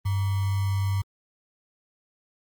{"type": "tone with sample-and-hold", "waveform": "sine", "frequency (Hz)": 98, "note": "G2", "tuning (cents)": 0, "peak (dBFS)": -22, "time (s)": [0.05, 1.02], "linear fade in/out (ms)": 10, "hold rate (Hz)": 1050, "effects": ["Opus 24 kbps"]}